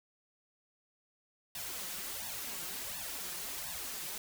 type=noise with flanger; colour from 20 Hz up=white; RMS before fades=-41 dBFS; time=1.55-4.18 s; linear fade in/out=2 ms; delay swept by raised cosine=1.1 to 5.7 ms; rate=1.4 Hz; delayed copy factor=+0.95; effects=none